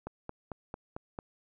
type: click train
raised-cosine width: 1 ms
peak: -24 dBFS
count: 6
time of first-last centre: 0.07-1.189 s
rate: 4.47 Hz
effects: none